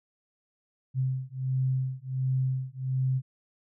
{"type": "beating tone pair", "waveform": "sine", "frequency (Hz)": [130, 131.4], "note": ["C3", "C3"], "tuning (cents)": [-11, 8], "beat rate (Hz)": 1.4, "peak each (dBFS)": -29, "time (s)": [0.94, 3.22], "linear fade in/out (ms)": 50, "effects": []}